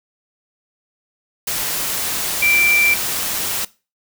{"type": "tone in noise", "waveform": "sine", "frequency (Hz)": 2349, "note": "D7", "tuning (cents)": 0, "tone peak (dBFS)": -13, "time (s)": [2.42, 2.94], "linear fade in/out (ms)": 5, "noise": "white", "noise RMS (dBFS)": -22, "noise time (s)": [1.47, 3.65], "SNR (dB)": 6, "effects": ["noise-tail reverb RT60 0.3 s tail -20 dB re dry"]}